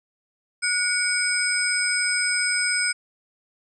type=tone cluster; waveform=sine; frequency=1454 / 2247 / 5050 / 8390 Hz; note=F#6 / C#7 / D#8 / C9; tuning=-31 / +23 / +25 / +4 cents; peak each=-26 dBFS; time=0.62-2.93 s; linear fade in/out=20 ms; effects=none